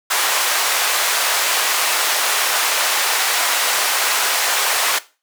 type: band-pass noise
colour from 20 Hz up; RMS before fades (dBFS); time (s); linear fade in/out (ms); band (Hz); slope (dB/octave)
pink; -18; 0.1-4.99; 10; 800 to 16000; 12
effects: noise-tail reverb RT60 0.3 s tail -17 dB re dry + high-pass 400 Hz 12 dB/octave